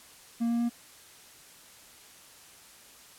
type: tone with pitch steps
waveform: triangle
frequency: 233.1 / 235 / 236.9 Hz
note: A#3 / A#3 / A#3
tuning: 0 / +14 / +28 cents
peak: -23 dBFS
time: 0.4-0.697 s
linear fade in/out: 20 ms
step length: 99 ms
effects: white hiss -53 dBFS RMS until 3.18 s + low-pass 12000 Hz 12 dB/octave